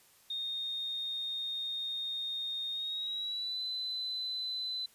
sine tone with pitch glide, 3688 to 4022 Hz, A#7 to B7, -19 to +31 cents, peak -34 dBFS, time 0.3-4.86 s, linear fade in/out 5 ms, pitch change +150 cents, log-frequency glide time 2.71-3.62 s, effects white hiss -63 dBFS RMS until 4.94 s + resampled to 32000 Hz

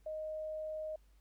sine tone, 622.3 Hz, D#5, in tune, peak -38 dBFS, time 0.06-0.96 s, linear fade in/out 5 ms, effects added 50 Hz sine -62 dBFS peak until 1.2 s + pink hiss -75 dBFS RMS until 1.2 s

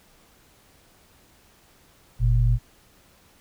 sine tone pair together, 46.83 / 118 Hz, F#1 / A#2, +22 / +22 cents, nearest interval octave + major third, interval 1600 cents, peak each -19 / -19 dBFS, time 2.19-2.59 s, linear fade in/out 50 ms, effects pink hiss -57 dBFS RMS until 3.4 s

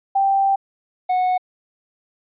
sine / triangle tone pair in turn, 784 / 734.8 Hz, G5 / F#5, 0 / -12 cents, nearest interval minor second, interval 112 cents, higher first, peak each -14 dBFS, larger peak neither, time 0.15-0.56 / 1.09-1.38 s, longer first, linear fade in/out 10 ms, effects resampled to 8000 Hz

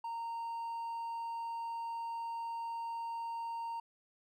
triangle tone with hard clipping, 924 Hz, A#5, 16 cents flat, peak -38 dBFS, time 0.04-3.8 s, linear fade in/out 5 ms, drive 5 dB, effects none

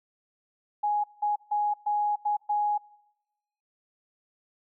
sine tone bursts at uneven times, 832 Hz, G#5, 3 cents sharp, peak -23 dBFS, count 6, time 0.83-1.04 / 1.22-1.36 / 1.51-1.74 / 1.86-2.16 / 2.25-2.37 / 2.49-2.78 s, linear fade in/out 10 ms, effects noise-tail reverb RT60 1.0 s tail -25 dB re dry

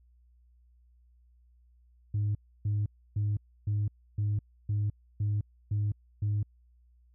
sine tone bursts, 103.83 Hz, G#2, in tune, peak -24 dBFS, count 9, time 2.14-6.43 s, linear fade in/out 5 ms, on 210 ms, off 300 ms, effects tanh soft clip ceiling -24 dBFS + added 60 Hz sine -59 dBFS peak until 7.14 s

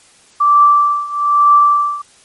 sine tone with tremolo, 1168 Hz, D6, 10 cents flat, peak -4 dBFS, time 0.4-2.02 s, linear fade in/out 10 ms, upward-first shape triangle, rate 1.1 Hz, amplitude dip 90%, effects white hiss -47 dBFS RMS until 2.24 s + MP3 48 kbps

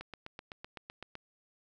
click train, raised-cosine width 0.3 ms, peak -27 dBFS, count 10, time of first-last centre 0.01-1.154 s, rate 7.87 Hz, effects none

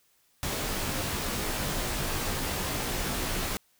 pink noise with comb filter, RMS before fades -31 dBFS, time 0.43-3.57 s, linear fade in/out 0 ms, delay 18 ms, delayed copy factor -0.65, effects white hiss -67 dBFS RMS until 3.79 s

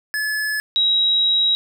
square / sine tone pair in turn, 1716 / 3841 Hz, A6 / B7, -44 / -49 cents, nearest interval octave + major second, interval 1395 cents, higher second, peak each -21 / -14 dBFS, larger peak second, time 0.14-0.6 / 0.76-1.55 s, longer second, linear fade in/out 0 ms, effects none

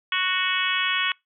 harmonic tone, 370 Hz, F#4, in tune, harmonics 3 / 4 / 5 / 6 / 7 / 8 / 9, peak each -29 / -29 / -29 / -29 / -29 / -29 / -29 dBFS, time 0.12-1.12 s, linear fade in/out 2 ms, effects noise-tail reverb RT60 0.2 s tail -26 dB re dry

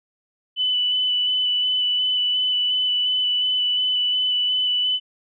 sine tone with vibrato, 2991 Hz, F#7, 18 cents sharp, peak -18 dBFS, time 0.56-5 s, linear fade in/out 50 ms, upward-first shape square, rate 2.8 Hz, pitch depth 10 cents each way, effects none

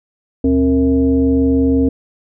sine tone with frequency modulation, 268 Hz, C4, 42 cents sharp, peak -10 dBFS, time 0.44-1.89 s, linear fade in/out 5 ms, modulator 194 Hz, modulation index 0.81, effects none

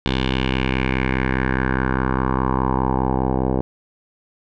10% pulse tone with low-pass filter sweep, 64.9 Hz, C2, 13 cents flat, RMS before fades -20 dBFS, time 0.06-3.61 s, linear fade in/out 0 ms, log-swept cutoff 3500 to 640 Hz, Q 3.4, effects none

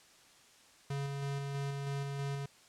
square tone with tremolo, 139.8 Hz, C#3, 15 cents sharp, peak -35 dBFS, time 0.9-2.46 s, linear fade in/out 5 ms, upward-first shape square, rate 3.1 Hz, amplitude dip 25%, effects white hiss -61 dBFS RMS until 2.68 s + low-pass 8000 Hz 12 dB/octave

